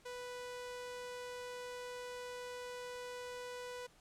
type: tone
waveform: sawtooth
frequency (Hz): 493.9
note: B4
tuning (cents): 0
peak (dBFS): -40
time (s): 0.05-3.87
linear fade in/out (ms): 10
effects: pink hiss -66 dBFS RMS until 4 s + low-pass 10000 Hz 12 dB/octave